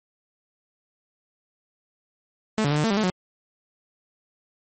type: tone with pitch steps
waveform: sawtooth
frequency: 217.4 / 143.6 / 148.8 / 151.2 / 224.8 / 198.7 / 216.2 / 182.8 Hz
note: A3 / D3 / D3 / D#3 / A3 / G3 / A3 / F#3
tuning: -21 / -39 / +23 / -49 / +37 / +24 / -30 / -21 cents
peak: -16 dBFS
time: 2.58-3.1 s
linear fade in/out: 0 ms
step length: 65 ms
effects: MP3 32 kbps